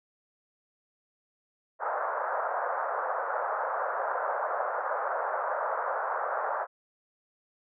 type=band-pass noise; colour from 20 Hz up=pink; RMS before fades=-31 dBFS; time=1.79-6.67 s; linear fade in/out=50 ms; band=520 to 1500 Hz; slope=48 dB/octave; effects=none